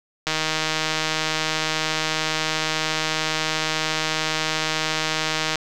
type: click train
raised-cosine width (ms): 0.2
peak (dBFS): -5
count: 831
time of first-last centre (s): 0.27-5.557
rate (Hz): 157
effects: none